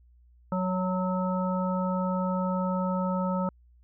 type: harmonic tone with a mistuned harmonic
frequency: 185 Hz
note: F#3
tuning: in tune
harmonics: 1 / 3 / 5 / 7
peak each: -27 / -32 / -34 / -35 dBFS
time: 0.52-3.49 s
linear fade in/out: 2 ms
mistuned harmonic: 5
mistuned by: -22 cents
effects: added 60 Hz sine -55 dBFS peak until 3.83 s